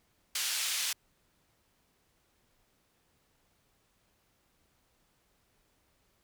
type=band-pass noise; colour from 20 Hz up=pink; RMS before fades=-33 dBFS; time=0.35-0.93 s; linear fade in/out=5 ms; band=2700 to 11000 Hz; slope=12 dB/octave; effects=pink hiss -72 dBFS RMS until 6.23 s